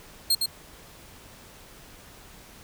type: tone with echo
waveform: sawtooth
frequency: 4221 Hz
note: C8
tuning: 14 cents sharp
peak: -16 dBFS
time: 0.3-0.35 s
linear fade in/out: 5 ms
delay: 110 ms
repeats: 1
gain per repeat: -4 dB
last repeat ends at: 0.46 s
effects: pink hiss -49 dBFS RMS until 2.63 s